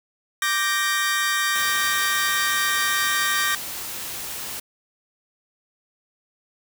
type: chord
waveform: sawtooth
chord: G minor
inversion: second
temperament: equal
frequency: 1174.7 / 1568 / 1864.7 Hz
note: D6 / G6 / Bb6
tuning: 0 / 0 / 0 cents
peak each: -22 / -22 / -20 dBFS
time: 0.42-3.55 s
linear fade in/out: 2 ms
type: noise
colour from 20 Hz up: white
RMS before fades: -32 dBFS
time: 1.55-4.6 s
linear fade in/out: 5 ms
effects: none